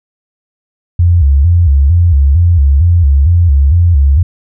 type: tone with vibrato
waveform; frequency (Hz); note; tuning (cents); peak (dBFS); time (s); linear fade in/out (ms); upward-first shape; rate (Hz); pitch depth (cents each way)
sine; 77.6; D#2; -4; -4; 0.99-4.23; 5; square; 2.2; 190
effects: none